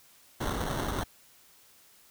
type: noise with sample-and-hold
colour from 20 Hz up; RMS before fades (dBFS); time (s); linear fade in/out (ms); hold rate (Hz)
pink; -32; 0.4-1.04; 10; 2450
effects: white hiss -59 dBFS RMS until 2.1 s